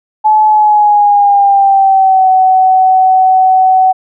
sine tone with pitch glide, 859 to 752.1 Hz, A5 to F#5, -42 to +28 cents, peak -4 dBFS, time 0.24-3.93 s, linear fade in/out 20 ms, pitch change -230 cents, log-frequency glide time 0.46-2.29 s, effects none

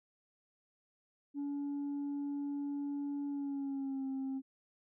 sine tone with pitch glide, 284.9 to 267.4 Hz, C#4 to C4, +48 to +38 cents, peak -33 dBFS, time 1.34-4.42 s, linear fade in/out 50 ms, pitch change -110 cents, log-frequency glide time 3.28-4.06 s, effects tanh soft clip ceiling -34 dBFS

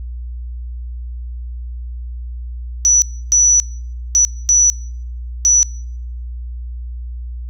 sine tone bursts at uneven times, 5920 Hz, F#8, in tune, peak -8 dBFS, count 5, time 2.85-3.02 / 3.32-3.6 / 4.15-4.25 / 4.49-4.7 / 5.45-5.63 s, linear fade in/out 0 ms, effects noise-tail reverb RT60 0.7 s tail -26 dB re dry + added 60 Hz sine -24 dBFS peak until 7.49 s

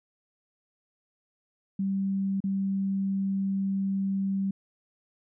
sine tone with dropouts, 194.7 Hz, G3, 12 cents flat, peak -25 dBFS, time 1.79-4.51 s, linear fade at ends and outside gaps 5 ms, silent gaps 2.404-2.439 s, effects none

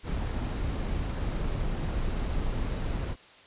brown noise, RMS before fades -30 dBFS, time 0.03-3.16 s, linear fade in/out 50 ms, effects white hiss -53 dBFS RMS until 3.46 s + resampled to 8000 Hz

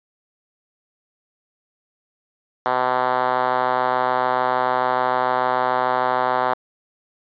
5% pulse tone with band-pass filter, 126.8 Hz, B2, 46 cents sharp, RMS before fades -20 dBFS, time 2.66-6.54 s, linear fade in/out 0 ms, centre 850 Hz, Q 1.5, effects resampled to 11025 Hz

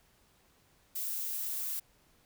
violet noise with high-pass filter sweep, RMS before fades -36 dBFS, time 0.95-1.8 s, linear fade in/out 10 ms, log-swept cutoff 290 to 1400 Hz, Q 2.5, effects pink hiss -67 dBFS RMS until 2.25 s

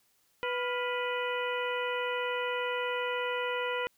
harmonic tone with a mistuned harmonic, 493.9 Hz, B4, in tune, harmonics 1 / 2 / 3 / 4 / 5 / 6, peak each -33 / -36 / -38 / -39 / -40 / -41 dBFS, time 0.43-3.87 s, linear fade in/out 0 ms, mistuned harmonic 3, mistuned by -85 cents, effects white hiss -70 dBFS RMS until 3.97 s

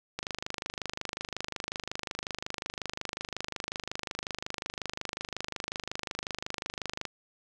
click train, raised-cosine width 0.2 ms, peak -16 dBFS, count 176, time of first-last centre 0.19-7.053 s, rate 25.5 Hz, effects none

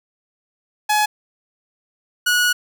sawtooth tone pair in turn, 845 / 1460.6 Hz, G#5 / F#6, +30 / -23 cents, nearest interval major sixth, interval 947 cents, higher second, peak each -11 dBFS, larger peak neither, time 0.89-1.06 / 2.26-2.53 s, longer second, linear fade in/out 10 ms, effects none

